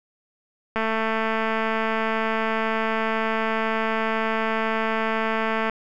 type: click train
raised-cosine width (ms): 0.5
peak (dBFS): -10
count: 1097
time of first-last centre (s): 0.76-5.697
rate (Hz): 222
effects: none